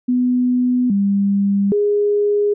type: tone with pitch steps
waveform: sine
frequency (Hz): 248.9 / 199.4 / 412.2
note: B3 / G3 / G#4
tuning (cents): +14 / +30 / -13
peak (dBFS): -13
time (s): 0.08-2.54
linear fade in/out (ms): 10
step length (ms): 820
effects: none